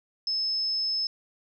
sine tone, 5220 Hz, E8, 18 cents flat, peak -25 dBFS, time 0.27-1.07 s, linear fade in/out 2 ms, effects none

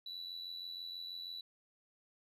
sine tone with amplitude modulation, 3951 Hz, B7, in tune, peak -37 dBFS, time 0.06-1.41 s, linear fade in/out 5 ms, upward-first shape sine, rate 86.2 Hz, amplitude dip 70%, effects tanh soft clip ceiling -39 dBFS + MP3 96 kbps

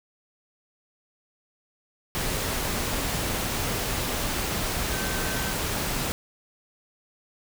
sine tone in noise, 1543 Hz, G6, 28 cents flat, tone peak -36 dBFS, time 4.92-5.52 s, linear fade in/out 0 ms, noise pink, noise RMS -28 dBFS, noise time 2.15-6.12 s, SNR -11 dB, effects none

